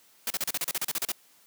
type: noise bursts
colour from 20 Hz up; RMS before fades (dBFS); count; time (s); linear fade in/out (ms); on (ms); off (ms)
white; -29; 13; 0.27-1.119; 2; 33; 35
effects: white hiss -60 dBFS RMS until 1.46 s + high-pass 150 Hz 12 dB/octave